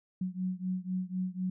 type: beating tone pair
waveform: sine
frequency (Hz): 182.8 / 186.8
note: F#3 / F#3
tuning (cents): -21 / +17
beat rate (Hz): 4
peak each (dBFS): -34 / -35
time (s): 0.21-1.5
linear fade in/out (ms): 5
effects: none